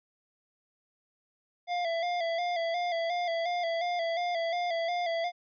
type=tone with vibrato; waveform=square; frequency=686 Hz; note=F5; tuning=31 cents flat; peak=-29 dBFS; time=1.67-5.32 s; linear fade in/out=50 ms; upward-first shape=square; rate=2.8 Hz; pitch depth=49 cents each way; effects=resampled to 11025 Hz